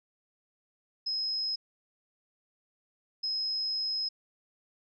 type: tone bursts at uneven times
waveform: sine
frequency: 5120 Hz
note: D#8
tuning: 49 cents sharp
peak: -29 dBFS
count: 2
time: 1.06-1.56 / 3.23-4.09 s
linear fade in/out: 10 ms
effects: none